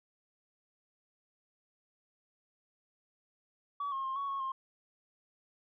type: tone with pitch steps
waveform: sine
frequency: 1139 / 1076 / 1062 / 1116 / 1099 / 1063 Hz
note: C#6 / C6 / C6 / C#6 / C#6 / C6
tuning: +47 / +48 / +25 / +11 / -15 / +27 cents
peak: -32 dBFS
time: 3.8-4.52 s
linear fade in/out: 5 ms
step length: 120 ms
effects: tanh soft clip ceiling -30 dBFS